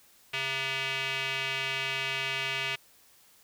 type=tone with band-pass filter; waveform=square; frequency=134.2 Hz; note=C3; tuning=44 cents sharp; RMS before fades=-32 dBFS; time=0.33-2.76 s; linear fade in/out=10 ms; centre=2600 Hz; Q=3.1; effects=white hiss -60 dBFS RMS until 3.43 s